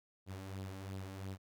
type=tone with flanger; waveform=sawtooth; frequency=96 Hz; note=G2; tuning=36 cents flat; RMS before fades=-45 dBFS; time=0.26-1.38 s; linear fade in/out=50 ms; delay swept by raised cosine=0.22 to 3.72 ms; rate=2.9 Hz; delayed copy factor=+0.55; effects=none